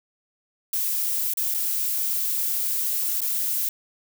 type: noise with dropouts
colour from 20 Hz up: violet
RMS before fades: -25 dBFS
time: 0.73-3.69 s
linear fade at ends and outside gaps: 2 ms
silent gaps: 1.337-1.372 / 1.54-1.545 / 3.206-3.216 s
effects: none